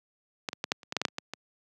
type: clicks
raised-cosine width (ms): 0.2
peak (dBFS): -13 / -17 / -12 / -7 / -30 / -15 / -9 / -11 / -6 / -28 / -15 / -18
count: 12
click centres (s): 0.488 / 0.531 / 0.641 / 0.719 / 0.832 / 0.924 / 0.967 / 1.016 / 1.052 / 1.084 / 1.184 / 1.336
effects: high-pass 150 Hz 12 dB/octave